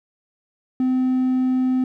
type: tone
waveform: triangle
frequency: 256.7 Hz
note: C4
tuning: 33 cents flat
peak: -14 dBFS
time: 0.8-1.84 s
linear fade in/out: 2 ms
effects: tanh soft clip ceiling -10 dBFS